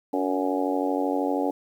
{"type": "harmonic tone with a mistuned harmonic", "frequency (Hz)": 92.8, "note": "F#2", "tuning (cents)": 6, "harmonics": [3, 4, 5, 6, 7, 8, 9], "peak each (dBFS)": [-26, -33, -30, -31, -35, -32, -32], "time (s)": [0.13, 1.51], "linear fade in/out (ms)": 5, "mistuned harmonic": 3, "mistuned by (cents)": 37, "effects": ["9-bit"]}